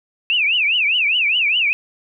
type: tone with vibrato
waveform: sine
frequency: 2606 Hz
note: E7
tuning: 20 cents flat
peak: -14 dBFS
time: 0.3-1.73 s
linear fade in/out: 0 ms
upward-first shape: triangle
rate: 4.9 Hz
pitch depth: 270 cents each way
effects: none